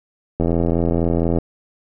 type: click train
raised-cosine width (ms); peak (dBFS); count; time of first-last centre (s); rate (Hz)
2; -6; 84; 0.4-1.386; 84.2
effects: none